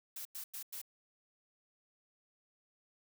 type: noise bursts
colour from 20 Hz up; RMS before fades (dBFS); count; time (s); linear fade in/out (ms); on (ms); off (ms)
blue; -44; 4; 0.16-0.816; 5; 92; 96
effects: none